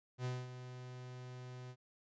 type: tone with ADSR envelope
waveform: 45% pulse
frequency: 125.8 Hz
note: B2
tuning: 32 cents sharp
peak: -36 dBFS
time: 0.18-1.76 s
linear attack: 69 ms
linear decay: 220 ms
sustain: -11 dB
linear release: 59 ms
effects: resampled to 16000 Hz